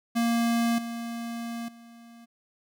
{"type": "tone with level steps", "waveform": "square", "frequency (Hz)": 233.1, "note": "A#3", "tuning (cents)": 0, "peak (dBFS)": [-23, -33, -48], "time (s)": [0.15, 2.26], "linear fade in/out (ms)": 20, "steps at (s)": [0.78, 1.68], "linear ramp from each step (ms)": 5, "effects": []}